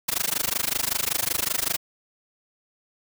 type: noise with amplitude modulation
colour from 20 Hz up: white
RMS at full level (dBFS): -22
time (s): 0.08-1.77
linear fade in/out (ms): 10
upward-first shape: sine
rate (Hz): 25.3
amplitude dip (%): 100
effects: none